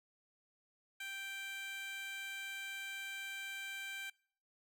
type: tone with high-pass filter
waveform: 15% pulse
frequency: 784 Hz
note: G5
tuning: in tune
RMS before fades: -45 dBFS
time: 1-4.1 s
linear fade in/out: 5 ms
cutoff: 1800 Hz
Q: 1.7
effects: noise-tail reverb RT60 0.5 s tail -23 dB re dry